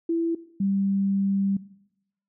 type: tone pair in turn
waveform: sine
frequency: 333.1 / 196.52 Hz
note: E4 / G3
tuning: +18 / +5 cents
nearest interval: major sixth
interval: 913 cents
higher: first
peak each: -21 dBFS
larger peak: neither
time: 0.09-0.35 / 0.6-1.57 s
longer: second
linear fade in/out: 5 ms
effects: noise-tail reverb RT60 0.8 s tail -18 dB re dry